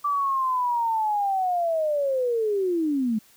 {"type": "linear sweep", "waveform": "sine", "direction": "down", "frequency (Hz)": [1169, 209.1], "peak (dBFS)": -21, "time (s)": [0.04, 3.19], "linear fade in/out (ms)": 10, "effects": ["white hiss -56 dBFS RMS until 3.36 s"]}